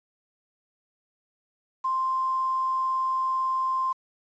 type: tone with quantisation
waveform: sine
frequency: 1047 Hz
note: C6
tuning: 1 cent sharp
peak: -23 dBFS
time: 1.84-3.93 s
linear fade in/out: 10 ms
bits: 8
effects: resampled to 16000 Hz